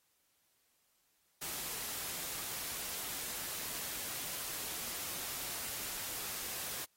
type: noise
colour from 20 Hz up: white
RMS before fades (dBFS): -41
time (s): 1.41-6.85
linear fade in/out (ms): 10
effects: white hiss -75 dBFS RMS until 6.96 s + AAC 48 kbps